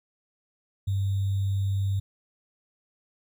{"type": "tone with sample-and-hold", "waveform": "sine", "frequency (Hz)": 98, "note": "G2", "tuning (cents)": 0, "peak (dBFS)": -23, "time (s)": [0.87, 2], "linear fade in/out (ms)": 10, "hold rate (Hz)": 3675, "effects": []}